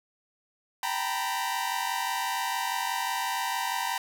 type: tone cluster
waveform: sawtooth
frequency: 780 / 900 / 945 / 991 Hz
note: G5 / A5 / A#5 / B5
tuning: -9 / +39 / +23 / +6 cents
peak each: -30 dBFS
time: 0.83-3.98 s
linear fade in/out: 2 ms
effects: none